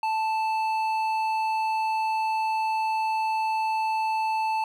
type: tone with hard clipping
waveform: sine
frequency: 880 Hz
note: A5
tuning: in tune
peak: -25 dBFS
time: 0.03-4.64 s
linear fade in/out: 2 ms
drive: 8 dB
effects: none